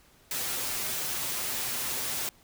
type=noise with comb filter; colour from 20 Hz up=white; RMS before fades=-32 dBFS; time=0.31-2.29 s; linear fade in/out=2 ms; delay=7.9 ms; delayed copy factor=+0.5; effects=pink hiss -60 dBFS RMS until 2.43 s